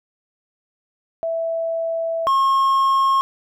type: tone pair in turn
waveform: sine / triangle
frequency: 659.3 / 1080 Hz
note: E5 / C#6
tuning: 0 / -45 cents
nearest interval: major sixth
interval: 855 cents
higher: second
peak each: -20 / -12 dBFS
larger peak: second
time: 1.23-2.27 / 2.27-3.21 s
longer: first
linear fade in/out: 0 ms
effects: none